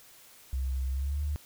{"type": "tone with pitch glide", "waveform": "sine", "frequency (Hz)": [65.41, 73.85], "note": ["C2", "D2"], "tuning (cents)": [0, 10], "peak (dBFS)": -28, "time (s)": [0.53, 1.36], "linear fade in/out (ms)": 0, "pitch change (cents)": 210, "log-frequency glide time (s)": [0.91, 1.23], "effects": ["white hiss -55 dBFS RMS until 1.45 s"]}